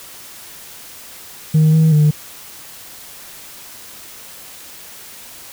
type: tone with pitch steps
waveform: sine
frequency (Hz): 155.9 / 159.1 / 150.5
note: D#3 / D#3 / D3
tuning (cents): +4 / +39 / +43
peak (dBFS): -6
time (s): 1.54-2.11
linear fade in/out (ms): 10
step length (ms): 190
effects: tanh soft clip ceiling -7 dBFS + white hiss -37 dBFS RMS until 5.52 s